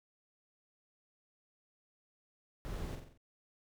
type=noise with echo; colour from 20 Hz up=brown; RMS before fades=-41 dBFS; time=2.65-2.95 s; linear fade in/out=0 ms; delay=45 ms; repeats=5; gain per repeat=-5 dB; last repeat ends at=3.175 s; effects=none